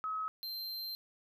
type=tone pair in turn; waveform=sine / square; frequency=1279 / 4139 Hz; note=D#6 / C8; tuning=+47 / -20 cents; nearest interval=octave + minor sixth; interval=2033 cents; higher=second; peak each=-34 / -39 dBFS; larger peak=first; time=0.04-0.28 / 0.43-0.95 s; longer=second; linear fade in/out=0 ms; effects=none